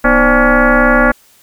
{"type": "tone with frequency modulation", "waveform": "sine", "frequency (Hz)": 584, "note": "D5", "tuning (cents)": -10, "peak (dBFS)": -6, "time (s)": [0.04, 1.12], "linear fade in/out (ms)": 10, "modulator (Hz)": 276, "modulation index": 4.3, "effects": ["white hiss -48 dBFS RMS until 1.42 s"]}